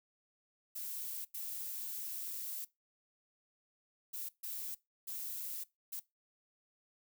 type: noise bursts at uneven times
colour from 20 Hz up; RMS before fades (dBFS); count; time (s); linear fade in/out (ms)
violet; -42; 6; 0.75-1.25 / 1.34-2.65 / 4.13-4.29 / 4.43-4.75 / 5.07-5.64 / 5.92-6; 10
effects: noise-tail reverb RT60 0.2 s tail -20 dB re dry